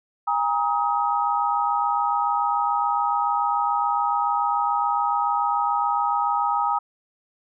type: tone cluster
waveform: sine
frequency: 814 / 941 / 1263 Hz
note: G#5 / A#5 / D#6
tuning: -35 / +16 / +26 cents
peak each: -24 dBFS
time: 0.27-6.79 s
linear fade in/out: 10 ms
effects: none

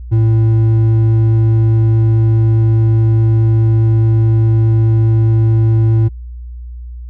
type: tone with hard clipping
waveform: sine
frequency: 111.9 Hz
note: A2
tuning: 30 cents sharp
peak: -9 dBFS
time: 0.11-6.09 s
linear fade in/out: 20 ms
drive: 5 dB
effects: added 60 Hz sine -25 dBFS peak until 7.09 s

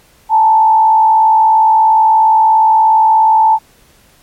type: tone with frequency modulation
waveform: sine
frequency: 880 Hz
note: A5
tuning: in tune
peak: -5 dBFS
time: 0.29-3.59 s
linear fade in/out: 50 ms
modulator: 57 Hz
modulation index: 0.47
effects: pink hiss -48 dBFS RMS until 4.22 s + MP3 64 kbps

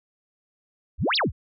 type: exponential two-way sweep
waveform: sine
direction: up then down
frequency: 44.44 to 5340 to 44.44 Hz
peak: -20 dBFS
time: 0.98-1.32 s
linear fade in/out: 50 ms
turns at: 1.16 s
effects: none

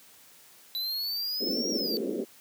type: exponential two-way sweep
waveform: square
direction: up then down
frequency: 3951 to 5670 to 4523 Hz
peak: -30 dBFS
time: 0.75-1.97 s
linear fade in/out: 0 ms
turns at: 1.7 s
type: band-pass noise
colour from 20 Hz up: pink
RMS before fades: -32 dBFS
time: 1.4-2.25 s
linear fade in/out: 20 ms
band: 210 to 520 Hz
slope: 48 dB/octave
effects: white hiss -55 dBFS RMS until 2.4 s + high-pass 100 Hz 12 dB/octave

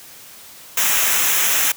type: noise with comb filter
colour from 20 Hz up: white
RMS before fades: -17 dBFS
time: 0.77-1.72 s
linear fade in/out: 5 ms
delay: 0.22 ms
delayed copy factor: -0.65
effects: white hiss -41 dBFS RMS until 1.76 s + high-pass 60 Hz 12 dB/octave

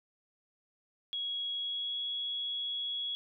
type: tone with pitch glide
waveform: sine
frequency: 3322 to 3345 Hz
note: G#7 to G#7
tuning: 0 to +12 cents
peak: -33 dBFS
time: 1.13-3.15 s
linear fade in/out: 0 ms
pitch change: +12 cents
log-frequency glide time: 1.52-2.01 s
effects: none

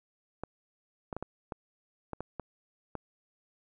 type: clicks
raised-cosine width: 1 ms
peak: -22 dBFS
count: 9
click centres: 0.436 / 1.128 / 1.166 / 1.226 / 1.522 / 2.133 / 2.206 / 2.397 / 2.953 s
effects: none

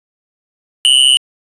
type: tone with amplitude modulation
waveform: square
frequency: 2960 Hz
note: F#7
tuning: in tune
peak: -3 dBFS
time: 0.85-1.17 s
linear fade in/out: 0 ms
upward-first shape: sine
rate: 133 Hz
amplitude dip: 95%
effects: resampled to 22050 Hz

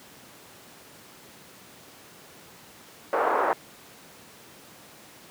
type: band-pass noise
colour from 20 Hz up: white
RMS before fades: -24 dBFS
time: 3.13-3.53 s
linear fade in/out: 0 ms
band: 390 to 1200 Hz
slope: 24 dB/octave
effects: pink hiss -49 dBFS RMS until 5.3 s + high-pass 150 Hz 12 dB/octave

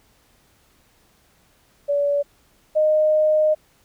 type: tone pair in turn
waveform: sine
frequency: 573 / 616.3 Hz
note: D5 / D#5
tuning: -43 / -17 cents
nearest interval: minor second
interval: 126 cents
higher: second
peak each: -17 / -14 dBFS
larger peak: second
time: 1.88-2.23 / 2.75-3.55 s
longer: second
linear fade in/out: 20 ms
effects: pink hiss -59 dBFS RMS until 3.84 s

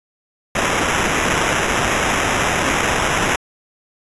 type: noise with sample-and-hold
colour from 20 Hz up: white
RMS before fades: -18 dBFS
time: 0.55-3.36 s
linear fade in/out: 5 ms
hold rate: 4410 Hz
effects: resampled to 24000 Hz

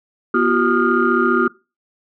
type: tone cluster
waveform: sine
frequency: 243.6 / 347.2 / 382 / 1227 / 1409 Hz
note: B3 / F4 / G4 / D#6 / F6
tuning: -24 / -10 / -45 / -25 / +15 cents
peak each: -19 dBFS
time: 0.34-1.48 s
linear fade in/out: 5 ms
effects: noise-tail reverb RT60 0.3 s tail -22 dB re dry + tanh soft clip ceiling -3 dBFS

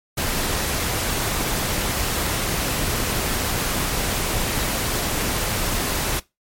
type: noise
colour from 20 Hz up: pink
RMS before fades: -23 dBFS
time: 0.17-6.2 s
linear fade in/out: 10 ms
effects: noise-tail reverb RT60 0.2 s tail -20 dB re dry + MP3 64 kbps

